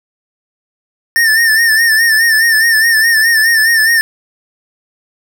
square tone with vibrato, 1800 Hz, A6, 39 cents sharp, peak -8 dBFS, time 1.16-4.01 s, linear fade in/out 0 ms, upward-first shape sine, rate 4.8 Hz, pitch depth 63 cents each way, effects none

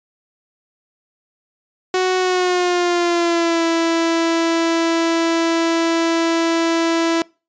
sawtooth tone with pitch glide, 370 to 331.5 Hz, F#4 to E4, 0 to +10 cents, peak -11 dBFS, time 1.94-7.22 s, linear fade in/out 2 ms, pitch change -190 cents, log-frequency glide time 2.18-3.64 s, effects noise-tail reverb RT60 0.3 s tail -24 dB re dry + resampled to 16000 Hz

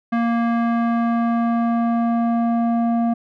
square tone with low-pass filter sweep, 233.1 Hz, A#3, in tune, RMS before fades -19 dBFS, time 0.12-3.14 s, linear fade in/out 10 ms, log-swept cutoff 1600 to 720 Hz, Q 1.4, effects none

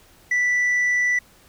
sine tone with tanh clipping, 1971 Hz, B6, 4 cents flat, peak -18 dBFS, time 0.31-1.19 s, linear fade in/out 5 ms, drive 2 dB, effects pink hiss -53 dBFS RMS until 1.48 s

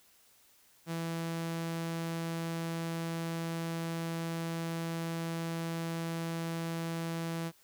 sawtooth tone, 165.7 Hz, E3, 9 cents sharp, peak -30 dBFS, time 0.86-7.52 s, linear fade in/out 50 ms, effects white hiss -64 dBFS RMS until 7.63 s

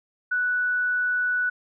sine tone, 1480 Hz, F#6, in tune, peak -21 dBFS, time 0.31-1.5 s, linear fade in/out 10 ms, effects none

